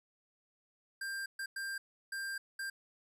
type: tone bursts at uneven times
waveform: square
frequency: 1589 Hz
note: G6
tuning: 23 cents sharp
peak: -38 dBFS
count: 5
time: 1.01-1.26 / 1.39-1.46 / 1.56-1.78 / 2.12-2.38 / 2.59-2.7 s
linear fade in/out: 5 ms
effects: resampled to 32000 Hz + 12-bit